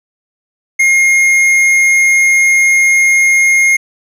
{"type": "tone with tanh clipping", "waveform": "triangle", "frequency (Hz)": 2138, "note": "C7", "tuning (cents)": 37, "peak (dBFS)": -8, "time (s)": [0.79, 3.77], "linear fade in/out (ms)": 10, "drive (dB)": 14, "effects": []}